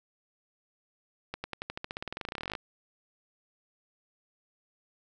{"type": "accelerating click train", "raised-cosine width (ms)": 0.3, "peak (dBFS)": -19, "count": 27, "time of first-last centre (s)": [1.34, 2.552], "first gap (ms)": 100, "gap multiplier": 0.93, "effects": []}